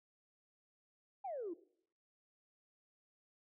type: exponential sweep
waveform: sine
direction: down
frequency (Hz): 831 to 315.7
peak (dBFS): -39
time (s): 1.24-1.54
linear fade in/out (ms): 10
effects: noise-tail reverb RT60 0.6 s tail -18 dB re dry + tanh soft clip ceiling -35 dBFS